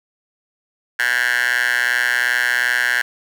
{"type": "tone with high-pass filter", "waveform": "10% pulse", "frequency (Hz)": 122.7, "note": "B2", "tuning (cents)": -11, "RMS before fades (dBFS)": -18, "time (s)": [0.99, 3.02], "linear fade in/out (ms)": 5, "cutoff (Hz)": 1600, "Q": 6.5, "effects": []}